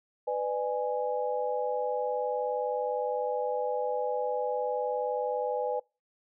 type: chord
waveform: sine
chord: G# diminished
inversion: first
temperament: just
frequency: 498.4 / 598 / 830.6 Hz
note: B4 / D5 / G#5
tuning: +16 / +31 / 0 cents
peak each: -30 / -34 / -33 dBFS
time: 0.27-5.8 s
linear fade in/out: 10 ms
effects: noise-tail reverb RT60 0.3 s tail -26 dB re dry